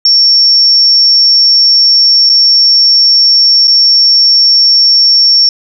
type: tone with dropouts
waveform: sine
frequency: 5470 Hz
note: F8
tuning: 37 cents flat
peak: -3 dBFS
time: 0.05-5.49 s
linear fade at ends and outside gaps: 2 ms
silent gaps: 2.293-2.297 / 3.673-3.678 s
effects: 7-bit